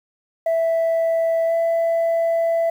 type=tone with pitch glide; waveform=sine; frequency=659.3 to 665.8 Hz; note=E5 to E5; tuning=0 to +17 cents; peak=-14 dBFS; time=0.46-2.7 s; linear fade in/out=5 ms; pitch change=+17 cents; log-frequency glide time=1.46-1.53 s; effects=tanh soft clip ceiling -15 dBFS + 8-bit